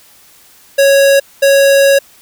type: tone bursts at uneven times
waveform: square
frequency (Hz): 553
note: C#5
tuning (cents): -4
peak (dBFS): -6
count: 2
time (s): 0.78-1.2 / 1.42-1.99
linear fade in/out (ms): 10
effects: white hiss -44 dBFS RMS until 2.21 s